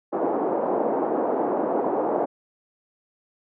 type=band-pass noise; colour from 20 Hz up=pink; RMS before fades=-24 dBFS; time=0.12-2.26 s; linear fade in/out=20 ms; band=300 to 850 Hz; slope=24 dB/octave; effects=none